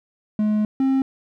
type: tone pair in turn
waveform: triangle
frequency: 212.3 / 266.9 Hz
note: G#3 / C4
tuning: +38 / +35 cents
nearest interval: major third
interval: 397 cents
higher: second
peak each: -15 / -14 dBFS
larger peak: second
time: 0.39-0.65 / 0.8-1.02 s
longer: first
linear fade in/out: 2 ms
effects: none